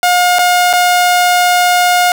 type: tone with dropouts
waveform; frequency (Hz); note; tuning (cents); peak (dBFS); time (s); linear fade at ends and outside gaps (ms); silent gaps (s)
sawtooth; 715; F5; +41; -4; 0.03-2.12; 1; 0.386-0.391 / 0.73-0.735
effects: none